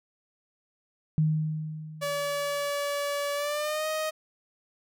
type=tone with exponential decay; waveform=sine; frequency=155.56 Hz; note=D#3; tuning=in tune; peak=-19 dBFS; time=1.18-2.7 s; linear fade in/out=0 ms; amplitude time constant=330 ms
type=tone with pitch glide; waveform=sawtooth; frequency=573 to 624.9 Hz; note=D5 to D#5; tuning=-43 to +7 cents; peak=-24 dBFS; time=2.01-4.11 s; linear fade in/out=20 ms; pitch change=+150 cents; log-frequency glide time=3.34-3.87 s
effects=none